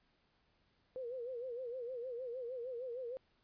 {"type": "tone with vibrato", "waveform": "sine", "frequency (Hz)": 493.9, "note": "B4", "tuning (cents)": 0, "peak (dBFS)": -40, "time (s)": [0.96, 3.17], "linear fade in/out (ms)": 0, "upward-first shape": "sine", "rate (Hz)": 6.5, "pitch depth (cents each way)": 110, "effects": ["pink hiss -75 dBFS RMS until 3.43 s", "resampled to 11025 Hz"]}